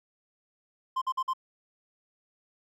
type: tone bursts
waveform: triangle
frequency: 1045 Hz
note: C6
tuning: 2 cents flat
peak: -24 dBFS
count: 4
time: 0.96-1.335 s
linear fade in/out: 10 ms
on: 57 ms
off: 49 ms
effects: none